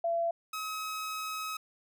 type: tone pair in turn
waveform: sine / sawtooth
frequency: 676 / 1276.1 Hz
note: E5 / D#6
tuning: +43 / +43 cents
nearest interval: major seventh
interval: 1100 cents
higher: second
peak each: -27 / -31 dBFS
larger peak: first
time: 0.04-0.31 / 0.53-1.57 s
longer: second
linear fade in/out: 5 ms
effects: none